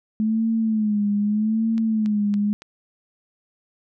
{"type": "tone with vibrato", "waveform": "sine", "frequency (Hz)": 214.7, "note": "A3", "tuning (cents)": -42, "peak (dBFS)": -18, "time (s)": [0.2, 2.53], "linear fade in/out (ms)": 0, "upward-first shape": "sine", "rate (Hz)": 0.82, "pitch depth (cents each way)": 84}
{"type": "click train", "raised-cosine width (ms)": 0.2, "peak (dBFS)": -23, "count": 4, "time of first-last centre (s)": [1.78, 2.62], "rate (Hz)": 3.57}
{"effects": []}